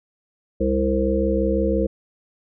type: harmonic tone with a mistuned harmonic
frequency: 65.9 Hz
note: C2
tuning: 13 cents sharp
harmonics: 1 / 3 / 5 / 7 / 8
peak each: -24 / -24 / -24 / -24 / -24 dBFS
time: 0.6-1.87 s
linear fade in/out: 10 ms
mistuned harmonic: 3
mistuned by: +21 cents
effects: none